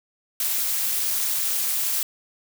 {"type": "noise with amplitude modulation", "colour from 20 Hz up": "blue", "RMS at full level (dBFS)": -21, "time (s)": [0.4, 2.03], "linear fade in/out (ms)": 2, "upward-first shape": "sine", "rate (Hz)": 279, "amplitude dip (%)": 70, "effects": []}